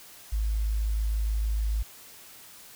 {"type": "tone with quantisation", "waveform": "sine", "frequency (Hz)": 53.3, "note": "G#1", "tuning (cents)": 46, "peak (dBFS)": -24, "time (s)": [0.32, 1.83], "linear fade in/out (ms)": 10, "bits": 9, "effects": ["white hiss -49 dBFS RMS until 2.75 s"]}